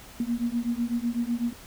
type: beating tone pair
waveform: sine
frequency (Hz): 233.1 / 241.1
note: A#3 / B3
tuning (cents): 0 / -41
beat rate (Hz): 8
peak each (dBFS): -28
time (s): 0.2-1.53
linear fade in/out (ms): 2
effects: pink hiss -47 dBFS RMS until 1.66 s